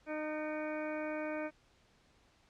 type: harmonic tone with a mistuned harmonic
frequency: 306.5 Hz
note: D#4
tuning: 26 cents flat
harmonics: 1 / 2 / 3 / 4 / 5 / 6 / 7 / 8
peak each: -40 / -39 / -48 / -50 / -47 / -53 / -49 / -52 dBFS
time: 0.06-1.51 s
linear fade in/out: 50 ms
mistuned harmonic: 7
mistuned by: +77 cents
effects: pink hiss -68 dBFS RMS until 2.49 s + low-pass 6000 Hz 12 dB/octave